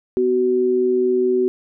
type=tone pair together; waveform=sine; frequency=250.1 / 374.8 Hz; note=B3 / F#4; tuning=+22 / +22 cents; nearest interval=perfect fifth; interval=700 cents; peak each=-23 / -15 dBFS; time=0.17-1.48 s; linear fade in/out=0 ms; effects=none